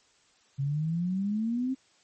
sine exponential sweep, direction up, 134.8 to 267.8 Hz, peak -26 dBFS, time 0.58-1.75 s, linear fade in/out 20 ms, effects white hiss -64 dBFS RMS until 2.03 s + MP3 32 kbps

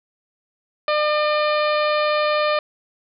harmonic tone, 602 Hz, D5, 43 cents sharp, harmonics 1 / 2 / 3 / 4 / 5 / 6 / 7 / 8, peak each -19 / -22 / -29 / -28 / -34 / -34 / -33 / -39 dBFS, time 0.88-2.59 s, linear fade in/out 2 ms, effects none

